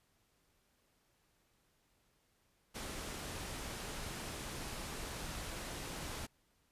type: low-pass noise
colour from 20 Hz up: pink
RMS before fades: -44 dBFS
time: 2.74-6.27 s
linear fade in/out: 20 ms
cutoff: 12000 Hz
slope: 24 dB/octave
effects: pink hiss -75 dBFS RMS until 6.71 s + resampled to 32000 Hz